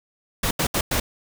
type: noise bursts at uneven times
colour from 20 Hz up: pink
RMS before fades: -22 dBFS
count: 4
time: 0.43-0.51 / 0.59-0.67 / 0.74-0.81 / 0.91-1 s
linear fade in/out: 5 ms
effects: none

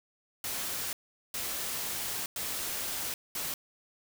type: noise bursts at uneven times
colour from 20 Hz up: white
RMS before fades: -35 dBFS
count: 4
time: 0.44-0.93 / 1.34-2.26 / 2.36-3.14 / 3.35-3.54 s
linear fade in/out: 2 ms
effects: none

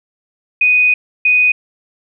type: tone bursts at uneven times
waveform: sine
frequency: 2489 Hz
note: D#7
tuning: in tune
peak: -8 dBFS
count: 2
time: 0.61-0.94 / 1.25-1.52 s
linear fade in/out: 5 ms
effects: none

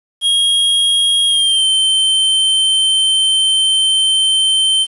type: tone with pitch glide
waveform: square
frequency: 3270 to 3104 Hz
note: G#7 to G7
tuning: -28 to -18 cents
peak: -11 dBFS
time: 0.21-4.87 s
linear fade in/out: 50 ms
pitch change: -90 cents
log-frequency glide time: 1.27-1.65 s
effects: resampled to 24000 Hz + 7-bit

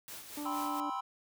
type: noise with tremolo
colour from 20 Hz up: white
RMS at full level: -45 dBFS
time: 0.08-0.8 s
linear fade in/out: 0 ms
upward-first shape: sine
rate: 4.3 Hz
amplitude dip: 50%
type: harmonic tone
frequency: 293.7 Hz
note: D4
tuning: in tune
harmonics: 1 / 2 / 3 / 4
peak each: -38 / -49 / -47 / -54 dBFS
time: 0.37-0.9 s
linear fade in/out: 5 ms
type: chord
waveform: triangle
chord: C major seventh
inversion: second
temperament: just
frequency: 784.9 / 981.1 / 1046.5 / 1308.1 Hz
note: G5 / B5 / C6 / E6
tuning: +2 / -12 / 0 / -14 cents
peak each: -38 dBFS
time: 0.45-1.01 s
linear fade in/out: 10 ms
effects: none

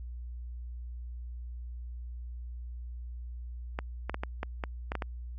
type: clicks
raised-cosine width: 0.5 ms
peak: -18 dBFS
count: 9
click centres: 3.789 / 4.096 / 4.144 / 4.235 / 4.431 / 4.638 / 4.919 / 4.953 / 5.022 s
effects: added 60 Hz sine -38 dBFS peak until 5.38 s

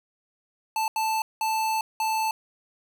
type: tone bursts at uneven times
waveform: square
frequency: 880 Hz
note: A5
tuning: in tune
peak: -24 dBFS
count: 4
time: 0.76-0.88 / 0.96-1.22 / 1.41-1.81 / 2-2.31 s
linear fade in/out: 2 ms
effects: none

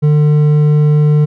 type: tone with hard clipping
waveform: triangle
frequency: 149.6 Hz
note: D3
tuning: 32 cents sharp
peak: -8 dBFS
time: 0.02-1.26 s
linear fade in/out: 20 ms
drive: 9 dB
effects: none

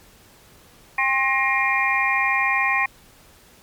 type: tone cluster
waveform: sine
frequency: 798 / 1070 / 1875 / 2125 / 2402 Hz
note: G5 / C6 / A#6 / C7 / D7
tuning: +31 / +38 / +10 / +26 / +38 cents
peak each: -26 / -24 / -22 / -26 / -23 dBFS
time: 0.98-2.86 s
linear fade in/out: 5 ms
effects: pink hiss -51 dBFS RMS until 3.62 s + MP3 96 kbps

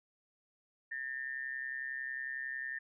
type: tone with amplitude modulation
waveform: sine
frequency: 1800 Hz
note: A6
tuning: 39 cents sharp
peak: -34 dBFS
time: 0.91-2.79 s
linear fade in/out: 10 ms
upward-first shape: sine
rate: 131 Hz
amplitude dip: 70%
effects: none

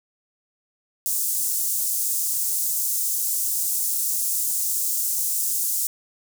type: high-pass noise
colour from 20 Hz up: pink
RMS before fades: -24 dBFS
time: 1.06-5.87 s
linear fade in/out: 0 ms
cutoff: 7200 Hz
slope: 24 dB/octave
effects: none

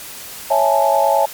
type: chord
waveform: sine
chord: A major seventh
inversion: first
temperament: equal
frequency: 554.4 / 659.3 / 830.6 / 880 Hz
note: C#5 / E5 / G#5 / A5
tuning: 0 / 0 / 0 / 0 cents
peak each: -17 dBFS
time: 0.5-1.26 s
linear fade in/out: 10 ms
effects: white hiss -33 dBFS RMS until 1.33 s + MP3 96 kbps

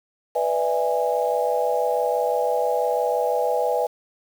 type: chord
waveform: sine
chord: E dominant seventh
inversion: second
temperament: just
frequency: 494.4 / 593.3 / 659.3 / 824.1 Hz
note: B4 / D5 / E5 / G#5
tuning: +2 / +18 / 0 / -14 cents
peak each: -23 / -26 / -26 / -25 dBFS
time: 0.35-3.87 s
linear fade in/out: 10 ms
effects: 7-bit

